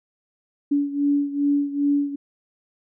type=beating tone pair; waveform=sine; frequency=285.1 / 287.6 Hz; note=C#4 / D4; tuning=+49 / -36 cents; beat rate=2.5 Hz; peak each=-20 / -24 dBFS; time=0.71-2.16 s; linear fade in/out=10 ms; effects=none